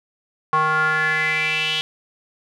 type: tone with band-pass filter sweep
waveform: square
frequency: 156 Hz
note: D#3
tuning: 5 cents sharp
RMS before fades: -20 dBFS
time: 0.53-1.81 s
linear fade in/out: 0 ms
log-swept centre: 1100 to 3200 Hz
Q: 5.7
effects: none